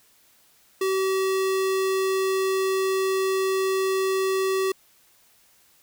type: tone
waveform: square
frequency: 382.1 Hz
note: G4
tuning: 44 cents flat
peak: -22 dBFS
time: 0.81-4.72 s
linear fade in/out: 5 ms
effects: white hiss -59 dBFS RMS until 5.82 s